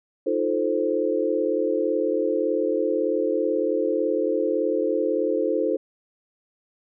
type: chord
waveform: sine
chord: F dominant seventh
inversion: third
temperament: equal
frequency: 311.1 / 349.2 / 440 / 523.3 Hz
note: Eb4 / F4 / A4 / C5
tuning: 0 / 0 / 0 / 0 cents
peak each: -27 / -27 / -25 / -25 dBFS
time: 0.26-5.77 s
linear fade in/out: 10 ms
effects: none